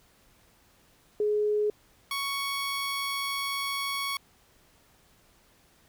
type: tone pair in turn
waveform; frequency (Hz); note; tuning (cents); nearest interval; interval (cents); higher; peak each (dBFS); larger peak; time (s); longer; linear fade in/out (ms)
sine / 15% pulse; 420 / 1112.6; G#4 / C#6; +19 / +6; octave + perfect fourth; 1687; second; -23 / -23; neither; 1.2-1.7 / 2.11-4.17; second; 2
effects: pink hiss -62 dBFS RMS until 5.88 s